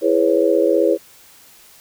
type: chord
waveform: sine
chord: C# minor seventh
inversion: first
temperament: just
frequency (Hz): 332.6 / 415.8 / 498.9 / 554.4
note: E4 / G#4 / B4 / C#5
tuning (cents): +16 / +2 / +17 / 0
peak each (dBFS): -18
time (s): 0.01-0.98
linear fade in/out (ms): 50
effects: white hiss -47 dBFS RMS until 1.8 s